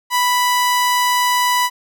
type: tone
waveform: sawtooth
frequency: 988 Hz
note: B5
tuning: in tune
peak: -10 dBFS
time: 0.1-1.7 s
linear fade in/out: 50 ms
effects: none